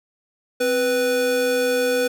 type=tone pair together; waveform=square; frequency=260.9 / 493.9 Hz; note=C4 / B4; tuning=-5 / 0 cents; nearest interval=major seventh; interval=1105 cents; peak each=-28 / -19 dBFS; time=0.6-2.08 s; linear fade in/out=10 ms; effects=none